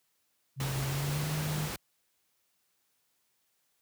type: tone with pitch glide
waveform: sine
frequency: 134.9 to 152.3 Hz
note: C#3 to D#3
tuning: -47 to -37 cents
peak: -31 dBFS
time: 0.56-1.7 s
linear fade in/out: 50 ms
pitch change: +210 cents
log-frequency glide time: 0.83-1.3 s
type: noise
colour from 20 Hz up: pink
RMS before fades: -37 dBFS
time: 0.6-1.76 s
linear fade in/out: 2 ms
effects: white hiss -75 dBFS RMS until 3.81 s + high-pass 60 Hz 12 dB/octave